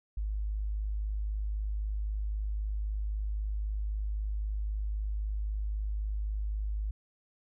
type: tone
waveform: sine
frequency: 51.91 Hz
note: G#1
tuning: in tune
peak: -30 dBFS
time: 0.17-6.91 s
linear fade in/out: 5 ms
effects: none